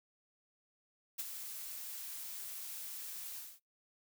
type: noise with ADSR envelope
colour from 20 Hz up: blue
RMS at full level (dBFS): -37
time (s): 1.18-3.6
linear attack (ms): 18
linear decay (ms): 25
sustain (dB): -8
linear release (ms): 240
effects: noise-tail reverb RT60 0.2 s tail -26 dB re dry